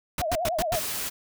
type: noise bursts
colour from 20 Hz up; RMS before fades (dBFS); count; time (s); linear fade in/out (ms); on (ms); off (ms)
pink; -28; 5; 0.18-0.758; 2; 38; 97
type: tone with vibrato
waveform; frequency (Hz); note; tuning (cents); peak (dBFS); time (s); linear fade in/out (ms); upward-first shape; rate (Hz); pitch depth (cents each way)
sine; 667; E5; +20; -25; 0.2-0.8; 20; triangle; 9.8; 180
type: noise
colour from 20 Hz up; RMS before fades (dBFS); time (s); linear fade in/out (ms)
white; -31; 0.73-1.1; 20
effects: none